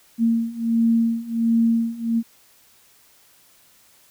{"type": "beating tone pair", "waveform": "sine", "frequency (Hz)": [228.7, 230.1], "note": ["A#3", "A#3"], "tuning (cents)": [-33, -22], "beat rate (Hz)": 1.4, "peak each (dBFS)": [-21, -19], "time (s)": [0.18, 2.23], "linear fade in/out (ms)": 50, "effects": ["white hiss -55 dBFS RMS until 4.1 s"]}